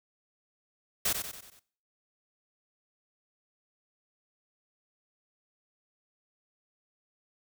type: noise with echo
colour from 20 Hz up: white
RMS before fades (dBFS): -28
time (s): 1.05-1.13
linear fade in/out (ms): 5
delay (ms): 93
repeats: 5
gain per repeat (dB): -6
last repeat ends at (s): 1.595
effects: noise-tail reverb RT60 0.5 s tail -20 dB re dry